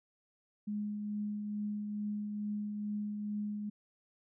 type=tone with tremolo; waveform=sine; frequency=208.4 Hz; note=G#3; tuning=6 cents sharp; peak=-33 dBFS; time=0.67-3.7 s; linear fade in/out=10 ms; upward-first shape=triangle; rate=2.3 Hz; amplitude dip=35%; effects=none